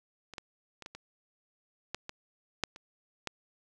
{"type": "clicks", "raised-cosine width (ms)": 0.2, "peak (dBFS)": [-28, -22, -28, -25, -27, -17, -22, -11, -30, -17], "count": 10, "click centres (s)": [0.337, 0.382, 0.823, 0.861, 0.95, 1.946, 2.094, 2.637, 2.761, 3.273], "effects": []}